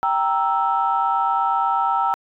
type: chord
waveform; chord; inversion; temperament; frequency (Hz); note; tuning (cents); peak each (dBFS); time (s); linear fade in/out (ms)
sine; E diminished; first; equal; 784 / 932.3 / 1318.5; G5 / Bb5 / E6; 0 / 0 / 0; -21; 0.03-2.14; 0
effects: tanh soft clip ceiling -8 dBFS